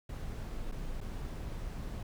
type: noise with dropouts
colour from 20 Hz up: brown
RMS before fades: -39 dBFS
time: 0.09-2.03 s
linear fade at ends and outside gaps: 5 ms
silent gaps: 0.716-0.721 / 1.006-1.011 s
effects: none